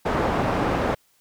white low-pass noise, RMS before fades -23 dBFS, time 0.05-0.95 s, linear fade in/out 10 ms, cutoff 840 Hz, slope 12 dB/octave, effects white hiss -63 dBFS RMS until 1.2 s

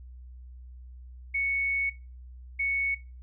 sine tone pair in turn, 2217 / 2217 Hz, C#7 / C#7, 0 / 0 cents, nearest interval unison, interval 0 cents, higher neither, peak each -25 / -25 dBFS, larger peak neither, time 1.34-1.9 / 2.59-2.95 s, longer first, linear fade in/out 10 ms, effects noise-tail reverb RT60 0.3 s tail -20 dB re dry + added 62 Hz sine -43 dBFS peak until 3.22 s

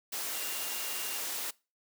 sine tone in noise, 2794 Hz, F7, in tune, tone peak -45 dBFS, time 0.33-1.18 s, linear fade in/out 10 ms, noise white, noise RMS -36 dBFS, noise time 0.12-1.51 s, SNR -12 dB, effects noise-tail reverb RT60 0.3 s tail -23 dB re dry + high-pass 300 Hz 12 dB/octave

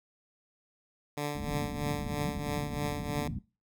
10% pulse tone with tremolo, 146.4 Hz, D3, 5 cents flat, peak -22 dBFS, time 1.17-3.28 s, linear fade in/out 5 ms, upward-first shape triangle, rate 3.1 Hz, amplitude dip 70%
white low-pass noise, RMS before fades -37 dBFS, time 1.35-3.39 s, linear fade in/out 5 ms, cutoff 260 Hz, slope 48 dB/octave
effects noise-tail reverb RT60 0.3 s tail -21 dB re dry

